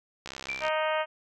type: click train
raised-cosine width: 0.2 ms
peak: -20 dBFS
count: 29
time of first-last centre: 0.26-0.682 s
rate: 66.4 Hz
type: tone with exponential decay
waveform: sine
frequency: 2349 Hz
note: D7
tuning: in tune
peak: -28 dBFS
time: 0.49-0.95 s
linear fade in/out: 1 ms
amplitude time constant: 98 ms
type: harmonic tone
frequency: 311.1 Hz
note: D#4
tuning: in tune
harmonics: 2 / 3 / 4 / 5 / 6 / 7 / 8 / 9 / 10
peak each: -28 / -32 / -34 / -36 / -38 / -39 / -40 / -41 / -42 dBFS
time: 0.6-1.06 s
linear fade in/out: 50 ms
effects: none